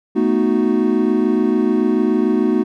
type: chord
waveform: triangle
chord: B dominant seventh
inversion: third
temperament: equal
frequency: 220 / 246.9 / 311.1 / 370 Hz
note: A3 / B3 / D#4 / F#4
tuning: 0 / 0 / 0 / 0 cents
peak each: -17 dBFS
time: 0.15-2.64 s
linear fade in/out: 20 ms
effects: none